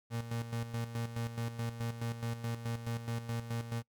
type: tone with tremolo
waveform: 35% pulse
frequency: 116.54 Hz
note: A#2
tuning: in tune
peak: -32 dBFS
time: 0.1-3.83 s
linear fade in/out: 50 ms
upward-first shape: square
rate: 4.7 Hz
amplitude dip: 65%
effects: noise-tail reverb RT60 0.1 s tail -24 dB re dry